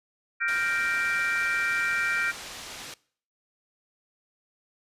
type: chord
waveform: sine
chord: G minor seventh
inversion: third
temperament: equal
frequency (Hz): 1396.9 / 1568 / 1864.7 / 2349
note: F6 / G6 / Bb6 / D7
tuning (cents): 0 / 0 / 0 / 0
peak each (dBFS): -29 / -30 / -31 / -30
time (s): 0.4-2.32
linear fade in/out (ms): 20
type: low-pass noise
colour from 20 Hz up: white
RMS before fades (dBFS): -41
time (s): 0.48-2.94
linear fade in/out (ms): 2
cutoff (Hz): 5800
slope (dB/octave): 12
effects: noise-tail reverb RT60 0.5 s tail -22 dB re dry + resampled to 32000 Hz